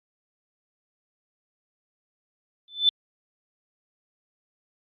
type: tone with exponential growth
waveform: sine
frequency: 3520 Hz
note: A7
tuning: in tune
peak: -12 dBFS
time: 2.68-2.89 s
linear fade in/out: 1 ms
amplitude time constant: 44 ms
effects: Opus 48 kbps